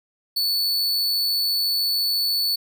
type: tone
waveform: 45% pulse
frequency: 4453 Hz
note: C#8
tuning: 7 cents sharp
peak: -19 dBFS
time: 0.36-2.56 s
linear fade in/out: 10 ms
effects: none